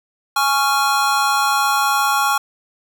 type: chord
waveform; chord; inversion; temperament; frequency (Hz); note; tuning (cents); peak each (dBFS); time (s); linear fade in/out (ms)
square; Db major; second; just; 831.5 / 1108.7 / 1385.9; Ab5 / Db6 / F6; +2 / 0 / -14; -20; 0.36-2.38; 5
effects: none